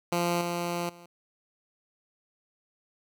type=tone with level steps; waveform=10% pulse; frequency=173.2 Hz; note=F3; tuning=14 cents flat; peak=-17 / -21 / -40 dBFS; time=0.12-1.06 s; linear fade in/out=5 ms; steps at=0.41 / 0.89 s; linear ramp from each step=5 ms; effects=none